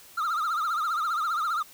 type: tone with vibrato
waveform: triangle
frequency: 1292 Hz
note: E6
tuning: 35 cents flat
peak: -23 dBFS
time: 0.17-1.63 s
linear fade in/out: 10 ms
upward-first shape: triangle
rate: 15 Hz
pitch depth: 160 cents each way
effects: white hiss -51 dBFS RMS until 1.73 s